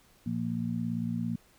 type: harmonic tone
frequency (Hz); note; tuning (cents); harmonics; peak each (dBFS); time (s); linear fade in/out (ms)
57.7; A#1; -17; 2 / 3 / 4; -36 / -34 / -32; 0.26-1.36; 5
effects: pink hiss -62 dBFS RMS until 1.58 s